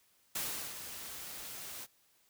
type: noise with ADSR envelope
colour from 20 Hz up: white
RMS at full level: -36 dBFS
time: 0.35-1.87 s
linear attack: 6 ms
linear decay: 380 ms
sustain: -9 dB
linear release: 38 ms
effects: white hiss -70 dBFS RMS until 2.29 s